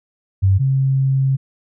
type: tone pair in turn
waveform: sine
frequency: 96.3 / 134.48 Hz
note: G2 / C3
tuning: -30 / +48 cents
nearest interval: tritone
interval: 578 cents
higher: second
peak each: -10 / -13 dBFS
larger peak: first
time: 0.42-0.59 / 0.59-1.37 s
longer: second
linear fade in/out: 20 ms
effects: none